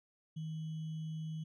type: tone with sample-and-hold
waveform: sine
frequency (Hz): 157.9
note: D#3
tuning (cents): +26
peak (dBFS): -38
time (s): 0.36-1.44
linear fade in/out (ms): 10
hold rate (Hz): 3150
effects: low-pass 5000 Hz 12 dB/octave